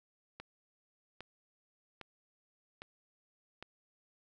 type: click train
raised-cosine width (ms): 0.3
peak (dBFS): -29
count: 5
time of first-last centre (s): 0.4-3.626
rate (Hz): 1.24
effects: none